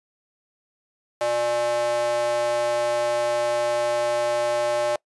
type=tone with high-pass filter; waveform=square; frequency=119.6 Hz; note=A#2; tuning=45 cents sharp; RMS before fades=-23 dBFS; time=1.21-4.96 s; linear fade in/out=0 ms; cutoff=620 Hz; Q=4.3; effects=noise-tail reverb RT60 0.1 s tail -24 dB re dry + resampled to 24000 Hz